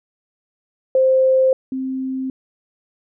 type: tone pair in turn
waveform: sine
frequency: 523.3 / 262.4 Hz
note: C5 / C4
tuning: 0 / +5 cents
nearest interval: octave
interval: 1195 cents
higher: first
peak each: -11 / -21 dBFS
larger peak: first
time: 0.95-1.53 / 1.72-2.3 s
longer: neither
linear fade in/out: 2 ms
effects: none